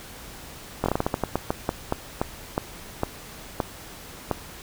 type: slowing click train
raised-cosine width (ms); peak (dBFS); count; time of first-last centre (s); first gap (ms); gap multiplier
1; -8; 18; 0.84-4.313; 20; 1.25
effects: pink hiss -42 dBFS RMS until 4.62 s